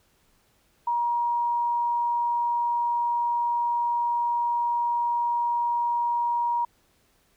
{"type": "tone", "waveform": "sine", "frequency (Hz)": 950, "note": "A#5", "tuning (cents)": 33, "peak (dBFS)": -22, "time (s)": [0.87, 6.65], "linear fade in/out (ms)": 5, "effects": ["pink hiss -65 dBFS RMS until 7.36 s"]}